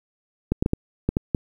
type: clicks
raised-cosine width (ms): 3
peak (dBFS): -7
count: 7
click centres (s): 0.52 / 0.625 / 0.661 / 0.734 / 1.09 / 1.169 / 1.348
effects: 8-bit